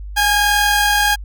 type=tone pair together; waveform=sawtooth; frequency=830.6 / 1620.4 Hz; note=G#5 / G#6; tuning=0 / -43 cents; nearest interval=octave; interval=1157 cents; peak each=-12 dBFS; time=0.16-1.16 s; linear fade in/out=20 ms; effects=added 50 Hz sine -27 dBFS peak until 1.24 s